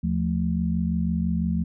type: tone cluster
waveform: sine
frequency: 77.5 / 174 / 220 Hz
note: D#2 / F3 / A3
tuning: -6 / -6 / 0 cents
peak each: -28 / -24 / -27 dBFS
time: 0.03-1.64 s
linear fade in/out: 10 ms
effects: none